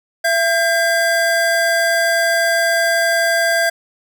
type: tone pair together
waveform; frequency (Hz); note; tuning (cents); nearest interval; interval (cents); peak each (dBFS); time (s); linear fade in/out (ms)
square; 673.1 / 1601; E5 / G6; +36 / +36; octave + minor third; 1500; -17; 0.24-3.7; 10
effects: none